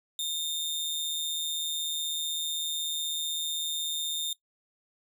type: tone with amplitude modulation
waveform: sawtooth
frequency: 3635 Hz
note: A#7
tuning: 44 cents flat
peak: -24 dBFS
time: 0.19-4.33 s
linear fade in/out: 2 ms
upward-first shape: sine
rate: 156 Hz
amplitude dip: 50%
effects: noise-tail reverb RT60 0.1 s tail -18 dB re dry